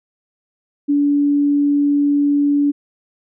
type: tone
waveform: sine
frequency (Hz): 287.5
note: D4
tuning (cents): -37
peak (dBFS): -12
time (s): 0.88-2.72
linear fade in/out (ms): 20
effects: none